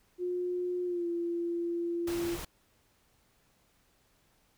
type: tone with pitch glide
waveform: sine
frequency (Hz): 358.1 to 342.3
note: F4 to F4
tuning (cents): +43 to -35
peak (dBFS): -30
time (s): 0.18-2.38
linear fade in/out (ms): 50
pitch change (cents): -78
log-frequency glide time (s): 0.85-1.07
type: noise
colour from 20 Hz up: pink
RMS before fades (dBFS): -41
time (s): 2.07-2.45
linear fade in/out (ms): 5
effects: pink hiss -69 dBFS RMS until 4.57 s